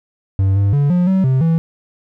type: tone with pitch steps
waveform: triangle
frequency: 96.7 / 99.8 / 143 / 177.9 / 189.9 / 131.1 / 164.1 Hz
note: G2 / G2 / D3 / F3 / F#3 / C3 / E3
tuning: -23 / +32 / -46 / +32 / +45 / +4 / -8 cents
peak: -9 dBFS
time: 0.39-1.58 s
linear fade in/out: 0 ms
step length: 170 ms
effects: none